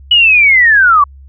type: linear sweep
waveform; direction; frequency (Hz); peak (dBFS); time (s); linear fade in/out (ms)
sine; down; 2960 to 1108.7; -4; 0.11-1.04; 5
effects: added 68 Hz sine -33 dBFS peak until 1.28 s